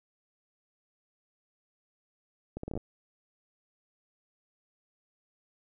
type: accelerating click train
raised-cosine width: 2 ms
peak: -23 dBFS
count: 8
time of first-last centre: 2.57-2.776 s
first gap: 64 ms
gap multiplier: 0.72
effects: none